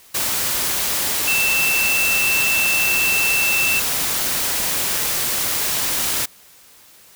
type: tone in noise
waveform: sine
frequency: 2666 Hz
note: E7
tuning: 19 cents sharp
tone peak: -17 dBFS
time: 1.27-3.8 s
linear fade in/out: 10 ms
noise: white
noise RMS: -21 dBFS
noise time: 0.14-6.26 s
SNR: +1 dB
effects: white hiss -48 dBFS RMS until 7.15 s